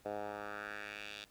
10% pulse tone with band-pass filter sweep, 103.5 Hz, G#2, 5 cents flat, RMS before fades -44 dBFS, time 0.05-1.25 s, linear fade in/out 10 ms, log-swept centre 630 to 3600 Hz, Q 2.2, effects pink hiss -66 dBFS RMS until 1.3 s

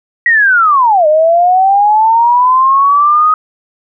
sine linear two-way sweep, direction down then up, 1930 to 601 to 1260 Hz, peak -5 dBFS, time 0.26-3.34 s, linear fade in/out 2 ms, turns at 1.07 s, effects none

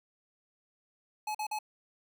square tone bursts, 852 Hz, G#5, 44 cents sharp, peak -33 dBFS, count 3, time 1.27-1.589 s, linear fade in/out 5 ms, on 77 ms, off 44 ms, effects none

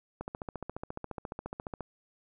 click train, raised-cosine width 1 ms, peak -23 dBFS, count 24, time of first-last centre 0.21-1.807 s, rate 14.4 Hz, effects none

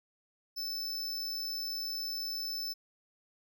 square tone, 5274 Hz, E8, in tune, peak -35 dBFS, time 0.56-2.74 s, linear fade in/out 20 ms, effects none

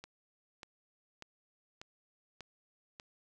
click train, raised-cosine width 0.2 ms, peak -29 dBFS, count 6, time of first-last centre 0.04-2.999 s, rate 1.69 Hz, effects none

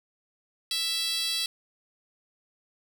10% pulse tone with high-pass filter, 661 Hz, E5, 5 cents sharp, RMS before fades -29 dBFS, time 0.71-1.46 s, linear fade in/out 2 ms, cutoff 4200 Hz, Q 2.3, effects none

